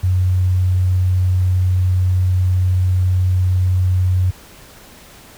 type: tone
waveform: sine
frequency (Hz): 91.8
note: F#2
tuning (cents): -13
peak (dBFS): -12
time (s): 0.03-4.31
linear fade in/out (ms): 10
effects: pink hiss -42 dBFS RMS until 5.37 s